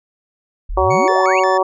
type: exponential sweep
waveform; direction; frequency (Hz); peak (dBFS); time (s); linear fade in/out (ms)
sine; up; 30.87 to 2960; -20; 0.69-1.4; 10
type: harmonic tone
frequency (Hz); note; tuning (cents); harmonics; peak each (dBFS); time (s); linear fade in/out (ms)
187.8; F#3; +26; 2 / 3 / 4 / 5 / 6; -18 / -17 / -19 / -19 / -19; 0.77-1.63; 5
type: tone with vibrato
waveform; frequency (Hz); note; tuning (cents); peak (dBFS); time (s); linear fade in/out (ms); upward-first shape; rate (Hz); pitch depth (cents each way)
45% pulse; 1975.5; B6; 0; -23; 0.9-1.58; 10; square; 2.8; 210
effects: resampled to 16000 Hz